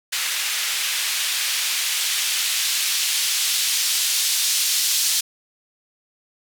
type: noise with band-pass filter sweep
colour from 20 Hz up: blue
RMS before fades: -22 dBFS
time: 0.12-5.21 s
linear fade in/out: 10 ms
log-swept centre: 2200 to 4400 Hz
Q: 0.97
effects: none